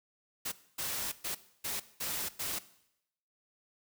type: noise bursts at uneven times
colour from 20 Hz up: white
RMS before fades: -36 dBFS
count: 6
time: 0.45-0.52 / 0.78-1.12 / 1.24-1.35 / 1.64-1.8 / 2-2.29 / 2.39-2.59 s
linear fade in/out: 10 ms
effects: noise-tail reverb RT60 0.8 s tail -17 dB re dry